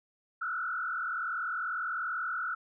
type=tone with frequency modulation; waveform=sine; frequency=1400 Hz; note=F6; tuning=4 cents sharp; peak=-31 dBFS; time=0.41-2.55 s; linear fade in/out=10 ms; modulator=40.6 Hz; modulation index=2.3; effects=none